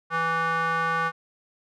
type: tone with band-pass filter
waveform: square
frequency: 164.81 Hz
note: E3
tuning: in tune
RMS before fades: -25 dBFS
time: 0.1-1.12 s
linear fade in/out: 50 ms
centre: 1300 Hz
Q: 4.5
effects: none